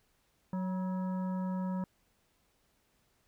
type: harmonic tone with a mistuned harmonic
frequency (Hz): 185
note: F#3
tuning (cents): 0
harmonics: 1 / 3 / 5 / 7 / 9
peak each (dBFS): -32 / -45 / -44 / -54 / -58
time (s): 0.53-1.84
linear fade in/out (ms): 2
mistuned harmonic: 5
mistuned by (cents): +59
effects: pink hiss -73 dBFS RMS until 3.27 s